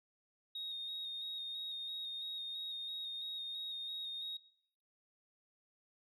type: tone with vibrato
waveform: sine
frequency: 3729 Hz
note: A#7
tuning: in tune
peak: -39 dBFS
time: 0.55-4.37 s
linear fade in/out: 5 ms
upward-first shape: square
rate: 3 Hz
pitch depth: 19 cents each way
effects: noise-tail reverb RT60 0.6 s tail -18 dB re dry + tanh soft clip ceiling -36 dBFS